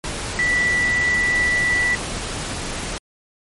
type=tone in noise; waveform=sine; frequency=1963 Hz; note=B6; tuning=11 cents flat; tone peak=-16 dBFS; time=0.39-1.95 s; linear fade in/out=0 ms; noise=pink; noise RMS=-27 dBFS; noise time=0.04-2.98 s; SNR=+8 dB; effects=MP3 48 kbps